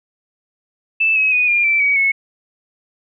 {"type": "tone with pitch steps", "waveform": "sine", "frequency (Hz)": [2637, 2557, 2480, 2406, 2333, 2263, 2195], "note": ["E7", "D#7", "D#7", "D7", "D7", "C#7", "C#7"], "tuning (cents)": [0, 47, -6, 41, -12, 35, -18], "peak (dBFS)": -12, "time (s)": [1, 2.12], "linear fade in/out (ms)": 10, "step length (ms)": 160, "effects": []}